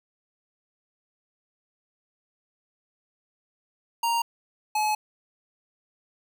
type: tone pair in turn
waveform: square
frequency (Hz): 932.3 / 852.6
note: A#5 / G#5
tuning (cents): 0 / +45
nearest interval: major second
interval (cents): 155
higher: first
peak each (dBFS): -23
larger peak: neither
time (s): 4.03-4.22 / 4.75-4.95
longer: second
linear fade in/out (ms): 5
effects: none